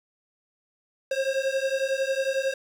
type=beating tone pair; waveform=square; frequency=531 / 542 Hz; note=C5 / C#5; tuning=+25 / -39 cents; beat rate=11 Hz; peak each=-28 dBFS; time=1.11-2.54 s; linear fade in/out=5 ms; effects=low-pass 7000 Hz 12 dB/octave + 8-bit